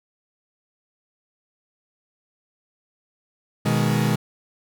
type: chord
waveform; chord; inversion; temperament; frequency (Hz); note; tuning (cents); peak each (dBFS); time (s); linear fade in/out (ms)
40% pulse; G# minor; first; equal; 123.47 / 155.56 / 207.7; B2 / D#3 / G#3; 0 / 0 / 0; -22; 3.65-4.16; 10
effects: none